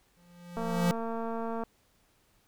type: tone with exponential growth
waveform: square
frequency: 174.61 Hz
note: F3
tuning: in tune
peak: -23 dBFS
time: 0.17-0.91 s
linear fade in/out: 0 ms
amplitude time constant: 160 ms
type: click train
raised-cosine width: 1 ms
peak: -23 dBFS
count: 244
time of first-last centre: 0.57-1.636 s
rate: 228 Hz
effects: pink hiss -68 dBFS RMS until 2.47 s